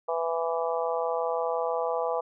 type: harmonic tone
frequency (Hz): 165.9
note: E3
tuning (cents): +11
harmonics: 3 / 4 / 5 / 6 / 7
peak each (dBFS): -29 / -31 / -33 / -35 / -36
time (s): 0.08-2.21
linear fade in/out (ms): 10
effects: none